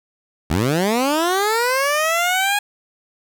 15% pulse linear sweep, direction up, 69.8 to 830.6 Hz, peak -10 dBFS, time 0.5-2.59 s, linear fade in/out 5 ms, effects none

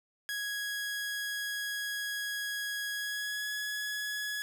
sawtooth tone with pitch glide, 1661.2 to 1685.4 Hz, G#6 to G#6, 0 to +25 cents, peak -30 dBFS, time 0.29-4.42 s, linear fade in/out 0 ms, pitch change +25 cents, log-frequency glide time 2.91-3.5 s, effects none

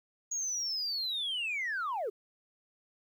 sine linear sweep, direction down, 6710 to 373.2 Hz, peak -30 dBFS, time 0.31-2.1 s, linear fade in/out 10 ms, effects tanh soft clip ceiling -29 dBFS + 11-bit

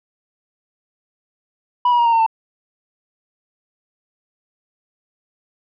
sine tone with pitch steps, 981 / 963 / 945.4 / 928.1 / 911.1 / 894.4 Hz, B5 / B5 / A#5 / A#5 / A#5 / A5, -12 / -44 / +24 / -8 / -40 / +28 cents, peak -9 dBFS, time 1.85-2.264 s, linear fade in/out 5 ms, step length 69 ms, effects tanh soft clip ceiling -11 dBFS

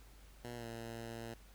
10% pulse tone with pitch glide, 120 to 115.31 Hz, B2 to A#2, -49 to -18 cents, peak -36 dBFS, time 0.44-1.34 s, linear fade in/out 5 ms, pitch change -69 cents, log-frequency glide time 0.55-0.66 s, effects added 50 Hz sine -57 dBFS peak until 1.54 s + pink hiss -64 dBFS RMS until 1.54 s

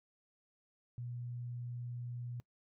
sine tone, 121.3 Hz, B2, 31 cents flat, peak -40 dBFS, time 0.98-2.4 s, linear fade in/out 0 ms, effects noise-tail reverb RT60 0.1 s tail -22 dB re dry

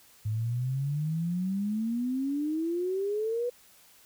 sine exponential sweep, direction up, 105.1 to 493.9 Hz, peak -27 dBFS, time 0.25-3.5 s, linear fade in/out 10 ms, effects white hiss -58 dBFS RMS until 4.05 s

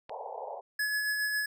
white band-pass noise, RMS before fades -40 dBFS, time 0.09-0.61 s, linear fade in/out 10 ms, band 440 to 940 Hz, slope 96 dB/octave
click, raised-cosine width 0.3 ms, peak -28 dBFS, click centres 0.095 s
square tone with tremolo, 1698 Hz, G#6, 38 cents sharp, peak -28 dBFS, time 0.79-1.46 s, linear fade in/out 5 ms, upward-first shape sine, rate 7.3 Hz, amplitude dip 30%
effects none

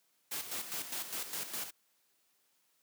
white noise with tremolo, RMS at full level -38 dBFS, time 0.31-1.71 s, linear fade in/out 10 ms, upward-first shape square, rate 4.9 Hz, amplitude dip 60%, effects white hiss -74 dBFS RMS until 2.82 s + high-pass 150 Hz 12 dB/octave

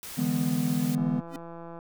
white noise, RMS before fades -40 dBFS, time 0.03-0.95 s, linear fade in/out 0 ms
triangle chord, E dominant seventh, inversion third, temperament just, 148.33 / 164.81 / 206 / 247.2 Hz, D3 / E3 / G#3 / B3, +18 / 0 / -14 / +2 cents, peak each -30 / -28 / -30 / -25 dBFS, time 0.17-1.21 s, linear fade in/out 20 ms
click train, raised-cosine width 1 ms, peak -29 dBFS, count 137, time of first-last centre 0.98-1.79 s, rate 168 Hz
square tone with exponential growth, 277 Hz, C#4, 1 cent flat, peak -32 dBFS, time 1.27-1.36 s, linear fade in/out 2 ms, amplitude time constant 19 ms
effects none

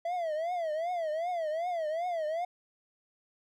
triangle tone with vibrato, 663 Hz, E5, 10 cents sharp, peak -28 dBFS, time 0.05-2.45 s, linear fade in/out 5 ms, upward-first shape triangle, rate 2.6 Hz, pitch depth 180 cents each way, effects none

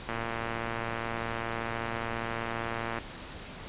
click train, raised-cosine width 0.5 ms, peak -18 dBFS, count 334, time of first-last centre 0.09-2.986 s, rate 115 Hz, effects pink hiss -43 dBFS RMS until 3.68 s + resampled to 8000 Hz

